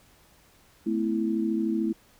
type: chord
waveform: sine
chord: A suspended second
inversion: none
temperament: equal with one note detuned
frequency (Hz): 220 / 253.4 / 329.6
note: A3 / B3 / E4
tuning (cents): 0 / +45 / 0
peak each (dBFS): -27 / -32 / -27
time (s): 0.86-1.93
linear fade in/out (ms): 10
effects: pink hiss -59 dBFS RMS until 2.19 s